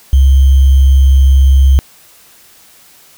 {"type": "tone with sample-and-hold", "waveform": "sine", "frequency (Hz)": 67.3, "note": "C2", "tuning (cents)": 49, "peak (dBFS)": -3, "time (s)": [0.13, 1.79], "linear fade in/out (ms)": 0, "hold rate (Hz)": 3150, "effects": ["white hiss -43 dBFS RMS until 3.17 s"]}